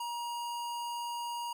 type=tone; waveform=square; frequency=949 Hz; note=A#5; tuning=31 cents sharp; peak=-36 dBFS; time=0-1.53 s; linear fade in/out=5 ms; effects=none